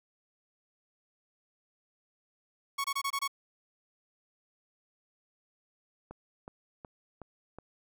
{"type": "tone bursts", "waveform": "sawtooth", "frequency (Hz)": 1108.7, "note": "C#6", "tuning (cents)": 0, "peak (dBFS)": -26, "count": 6, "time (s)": [2.78, 3.278], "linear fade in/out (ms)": 10, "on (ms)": 63, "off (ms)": 24}
{"type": "click train", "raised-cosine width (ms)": 1, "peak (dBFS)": -30, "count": 5, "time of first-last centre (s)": [6.11, 7.586], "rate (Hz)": 2.71}
{"effects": []}